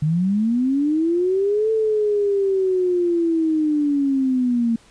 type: linear two-way sweep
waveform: sine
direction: up then down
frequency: 146.83 to 444.3 to 226.9 Hz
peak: -16 dBFS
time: 0.02-4.76 s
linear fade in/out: 5 ms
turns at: 1.71 s
effects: pink hiss -52 dBFS RMS until 4.9 s + resampled to 22050 Hz